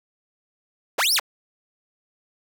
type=linear two-way sweep; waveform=sawtooth; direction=up then down; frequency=225.6 to 5730 to 225.6 Hz; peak=-15 dBFS; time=0.98-1.2 s; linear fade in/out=10 ms; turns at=1.14 s; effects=7-bit